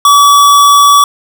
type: tone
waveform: square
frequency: 1143 Hz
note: D6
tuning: 47 cents flat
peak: -3 dBFS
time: 0.05-1.04 s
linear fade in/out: 2 ms
effects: none